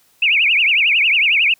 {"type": "tone with vibrato", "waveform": "sine", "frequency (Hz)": 2506, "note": "D#7", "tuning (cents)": 12, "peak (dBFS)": -11, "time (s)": [0.22, 1.54], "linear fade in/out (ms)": 5, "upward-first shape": "triangle", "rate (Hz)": 11, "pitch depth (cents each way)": 280, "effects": ["white hiss -56 dBFS RMS until 1.59 s"]}